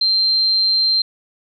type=tone; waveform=sine; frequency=4149 Hz; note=C8; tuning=15 cents flat; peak=-13 dBFS; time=0.01-1.02 s; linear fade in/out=5 ms; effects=none